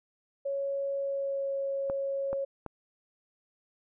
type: tone with pitch glide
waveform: sine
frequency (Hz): 554.4 to 549.6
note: C#5 to C#5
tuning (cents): 0 to -15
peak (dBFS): -29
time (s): 0.45-2.45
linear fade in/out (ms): 10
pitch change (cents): -15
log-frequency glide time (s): 0.97-1.52
type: clicks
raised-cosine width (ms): 1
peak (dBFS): -23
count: 3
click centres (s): 1.899 / 2.33 / 2.663
effects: none